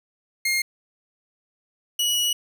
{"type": "tone pair in turn", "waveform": "sawtooth", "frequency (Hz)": [2130, 2924], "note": ["C7", "F#7"], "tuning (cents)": [30, -21], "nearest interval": "perfect fourth", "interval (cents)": 549, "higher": "second", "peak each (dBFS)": -17, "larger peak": "neither", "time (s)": [[0.45, 0.62], [1.99, 2.33]], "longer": "second", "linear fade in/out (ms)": 5, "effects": []}